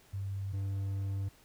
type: tone pair in turn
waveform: sine / triangle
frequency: 98 / 98 Hz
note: G2 / G2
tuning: 0 / 0 cents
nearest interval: unison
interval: 0 cents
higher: neither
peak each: -34 / -30 dBFS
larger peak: second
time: 0.13-0.53 / 0.53-1.29 s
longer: second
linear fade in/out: 10 ms
effects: pink hiss -62 dBFS RMS until 1.44 s